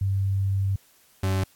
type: tone pair in turn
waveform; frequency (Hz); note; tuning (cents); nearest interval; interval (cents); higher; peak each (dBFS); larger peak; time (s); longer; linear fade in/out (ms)
sine / 40% pulse; 97.5 / 95.27; G2 / G2; -9 / -49; unison; 40; first; -21; neither; 0.01-0.76 / 1.23-1.44; first; 5
effects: white hiss -59 dBFS RMS until 1.55 s + AAC 64 kbps